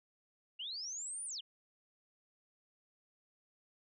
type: linear two-way sweep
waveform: sine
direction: up then down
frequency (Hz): 2740 to 9700 to 2740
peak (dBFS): -40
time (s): 0.59-1.41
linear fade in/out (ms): 10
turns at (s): 1.25
effects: none